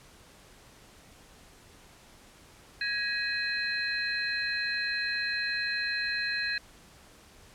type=tone cluster; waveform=sine; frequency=1659 / 1906 / 2530 / 4118 Hz; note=G#6 / A#6 / D#7 / C8; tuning=-2 / +38 / +28 / -28 cents; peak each=-31 / -38 / -36 / -34 dBFS; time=2.81-6.58 s; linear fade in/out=2 ms; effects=pink hiss -55 dBFS RMS until 7.54 s + low-pass 11000 Hz 12 dB/octave